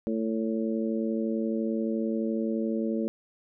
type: harmonic tone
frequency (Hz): 111.6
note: A2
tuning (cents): +25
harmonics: 2 / 3 / 4 / 5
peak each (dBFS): -28 / -32 / -34 / -36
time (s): 0.07-3.08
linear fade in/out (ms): 0
effects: none